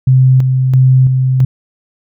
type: tone with tremolo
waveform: sine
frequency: 130 Hz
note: C3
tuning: 11 cents flat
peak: -4 dBFS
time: 0.07-1.45 s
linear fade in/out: 5 ms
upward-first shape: square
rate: 1.5 Hz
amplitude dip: 40%
effects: none